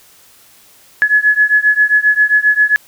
sine beating tone pair, 1697 / 1704.5 Hz, G#6 / G#6, +37 / +45 cents, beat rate 7.5 Hz, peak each -11 / -12 dBFS, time 1.02-2.76 s, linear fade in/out 0 ms, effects white hiss -46 dBFS RMS until 2.87 s

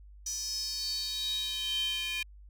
square tone with high-pass filter sweep, 346 Hz, F4, 16 cents flat, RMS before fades -34 dBFS, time 0.26-2.23 s, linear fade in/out 5 ms, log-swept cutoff 5900 to 2600 Hz, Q 9.2, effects added 50 Hz sine -49 dBFS peak until 2.49 s

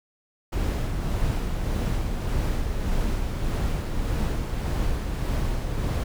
brown noise with tremolo, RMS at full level -24 dBFS, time 0.52-6.04 s, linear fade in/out 10 ms, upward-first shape sine, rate 1.7 Hz, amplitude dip 35%, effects none

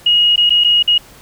sine tone with dropouts, 2883 Hz, F#7, 46 cents flat, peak -8 dBFS, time 0.06-0.98 s, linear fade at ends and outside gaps 5 ms, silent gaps 0.36-0.377 / 0.495-0.504 / 0.639-0.645 / 0.827-0.876 s, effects pink hiss -42 dBFS RMS until 1.21 s

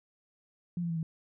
sine tone with pitch steps, 174.61 / 169.93 / 165.38 / 160.95 Hz, F3 / F3 / E3 / E3, 0 / -47 / +6 / -41 cents, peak -30 dBFS, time 0.77-1.03 s, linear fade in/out 2 ms, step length 65 ms, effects none

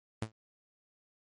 sawtooth tone with exponential decay, 110 Hz, A2, in tune, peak -26 dBFS, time 0.22-0.32 s, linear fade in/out 5 ms, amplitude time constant 20 ms, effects MP3 48 kbps

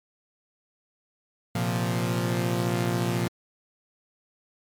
sawtooth chord, Bb suspended second, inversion none, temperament equal, 116.54 / 130.81 / 174.61 Hz, Bb2 / C3 / F3, 0 / 0 / 0 cents, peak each -23 / -28 / -24 dBFS, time 1.55-3.28 s, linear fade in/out 5 ms, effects MP3 96 kbps

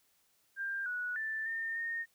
sine tone with pitch steps, 1592 / 1468 / 1766 / 1815 / 1841 Hz, G6 / F#6 / A6 / A#6 / A#6, +26 / -14 / +6 / -47 / -22 cents, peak -34 dBFS, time 0.56-2.06 s, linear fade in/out 50 ms, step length 300 ms, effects white hiss -72 dBFS RMS until 2.14 s

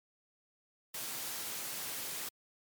white noise, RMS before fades -40 dBFS, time 0.94-2.29 s, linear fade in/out 5 ms, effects high-pass 100 Hz 12 dB/octave + MP3 96 kbps

